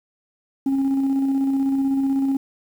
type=tone with tremolo; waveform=sine; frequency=271.6 Hz; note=C#4; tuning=35 cents flat; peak=-14 dBFS; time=0.66-2.37 s; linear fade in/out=5 ms; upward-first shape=square; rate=16 Hz; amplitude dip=30%; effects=tanh soft clip ceiling -16 dBFS + 8-bit